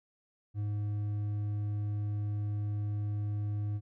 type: tone with hard clipping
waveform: triangle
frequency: 103.83 Hz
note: G#2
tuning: in tune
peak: -32 dBFS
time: 0.54-3.81 s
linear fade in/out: 50 ms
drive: 7 dB
effects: none